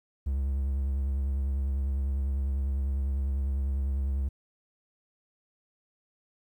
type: tone with vibrato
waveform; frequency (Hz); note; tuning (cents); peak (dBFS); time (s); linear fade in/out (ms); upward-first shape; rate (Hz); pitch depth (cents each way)
triangle; 68.1; C#2; -30; -24; 0.26-4.29; 10; sine; 10; 48
effects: 11-bit